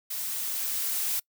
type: noise with level ramp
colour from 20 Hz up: blue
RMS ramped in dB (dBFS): -33 to -28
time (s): 0.1-1.2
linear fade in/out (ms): 10
effects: noise-tail reverb RT60 0.1 s tail -25 dB re dry